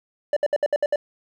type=tone bursts; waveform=triangle; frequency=587.3 Hz; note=D5; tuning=in tune; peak=-15 dBFS; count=7; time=0.33-0.959 s; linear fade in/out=2 ms; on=35 ms; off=64 ms; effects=none